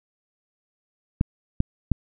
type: clicks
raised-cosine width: 5 ms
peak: -7 dBFS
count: 3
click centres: 1.211 / 1.604 / 1.917 s
effects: none